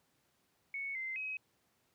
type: tone with pitch steps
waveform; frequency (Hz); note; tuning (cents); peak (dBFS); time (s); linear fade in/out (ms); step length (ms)
sine; 2214 / 2076 / 2541; C#7 / C7 / D#7; -3 / -14 / +36; -37; 0.74-1.37; 2; 210
effects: pink hiss -75 dBFS RMS until 1.94 s + high-pass 100 Hz 12 dB/octave